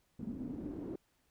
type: noise with low-pass filter sweep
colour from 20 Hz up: white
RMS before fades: -42 dBFS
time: 0.19-0.96 s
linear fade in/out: 5 ms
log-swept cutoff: 220 to 340 Hz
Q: 4.9
effects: pink hiss -75 dBFS RMS until 1.3 s